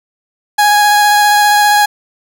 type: tone with vibrato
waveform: 30% pulse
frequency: 830 Hz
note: G#5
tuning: 1 cent flat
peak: -4 dBFS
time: 0.58-1.86 s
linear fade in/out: 10 ms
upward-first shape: triangle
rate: 15 Hz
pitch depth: 13 cents each way
effects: none